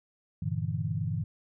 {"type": "chord", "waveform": "sine", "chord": "E half-diminished seventh", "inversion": "first", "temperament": "equal", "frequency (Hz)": [98, 116.54, 146.83, 164.81], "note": ["G2", "Bb2", "D3", "E3"], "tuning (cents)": [0, 0, 0, 0], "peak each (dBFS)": -34, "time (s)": [0.42, 1.24], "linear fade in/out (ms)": 5, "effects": []}